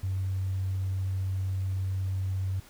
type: tone with tanh clipping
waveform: triangle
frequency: 94.9 Hz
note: F#2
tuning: 44 cents sharp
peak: -27 dBFS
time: 0.03-2.6 s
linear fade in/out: 5 ms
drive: 4 dB
effects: pink hiss -54 dBFS RMS until 2.69 s